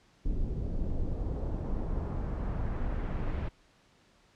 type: noise with low-pass filter sweep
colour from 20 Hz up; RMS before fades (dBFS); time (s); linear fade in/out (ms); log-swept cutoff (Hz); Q
brown; -32; 0.25-3.49; 10; 350 to 2400; 0.94
effects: pink hiss -64 dBFS RMS until 4.35 s + low-pass 6000 Hz 12 dB/octave